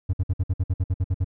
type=tone bursts; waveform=triangle; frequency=92.5 Hz; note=F#2; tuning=in tune; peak=-17 dBFS; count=12; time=0.09-1.245 s; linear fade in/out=10 ms; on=44 ms; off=57 ms; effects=none